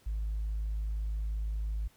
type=tone; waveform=sine; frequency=52.9 Hz; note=G#1; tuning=33 cents sharp; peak=-29 dBFS; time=0.06-1.88 s; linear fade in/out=10 ms; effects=tanh soft clip ceiling -28 dBFS + pink hiss -64 dBFS RMS until 1.96 s